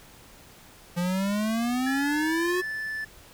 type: exponential sweep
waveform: square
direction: up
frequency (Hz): 172.5 to 370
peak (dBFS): -25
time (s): 0.96-2.62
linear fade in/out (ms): 20
type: tone with pitch glide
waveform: triangle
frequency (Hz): 1710 to 1751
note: A6 to A6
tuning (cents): -50 to -9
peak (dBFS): -28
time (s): 1.86-3.05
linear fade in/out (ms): 10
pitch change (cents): +41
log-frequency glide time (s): 2.19-2.34
effects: pink hiss -51 dBFS RMS until 3.33 s